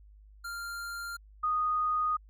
square / sine tone pair in turn, 1393 / 1238.9 Hz, F6 / D#6, -5 / -8 cents, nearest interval major second, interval 203 cents, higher first, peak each -37 / -26 dBFS, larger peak second, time 0.44-1.17 / 1.43-2.17 s, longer second, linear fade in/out 10 ms, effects added 51 Hz sine -52 dBFS peak until 2.29 s

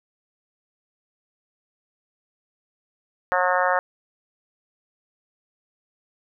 harmonic tone, 181.4 Hz, F#3, 34 cents flat, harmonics 3 / 4 / 5 / 6 / 7 / 8 / 9 / 10, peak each -24 / -25 / -26 / -27 / -27 / -28 / -29 / -29 dBFS, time 3.32-3.79 s, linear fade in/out 0 ms, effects none

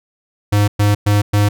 square tone bursts, 103.1 Hz, G#2, 12 cents flat, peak -11 dBFS, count 4, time 0.52-1.49 s, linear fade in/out 10 ms, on 160 ms, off 110 ms, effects none

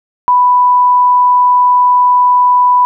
sine tone, 990 Hz, B5, 4 cents sharp, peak -5 dBFS, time 0.28-2.85 s, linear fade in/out 0 ms, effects none

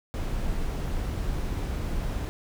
brown noise, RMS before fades -29 dBFS, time 0.14-2.29 s, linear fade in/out 0 ms, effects none

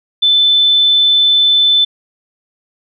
sine tone, 3520 Hz, A7, in tune, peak -7 dBFS, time 0.22-1.85 s, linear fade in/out 10 ms, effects none

